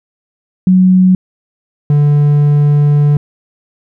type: tone pair in turn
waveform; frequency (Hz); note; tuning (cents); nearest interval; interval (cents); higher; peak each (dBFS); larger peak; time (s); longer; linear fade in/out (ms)
sine / triangle; 185 / 146.24; F#3 / D3; 0 / -7; major third; 407; first; -4; neither; 0.67-1.15 / 1.9-3.17; second; 2
effects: none